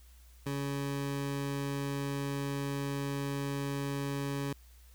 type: tone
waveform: 20% pulse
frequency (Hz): 140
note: C#3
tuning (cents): +18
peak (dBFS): -28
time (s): 0.46-4.53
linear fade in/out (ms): 5
effects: added 60 Hz sine -54 dBFS peak until 4.94 s + white hiss -64 dBFS RMS until 4.94 s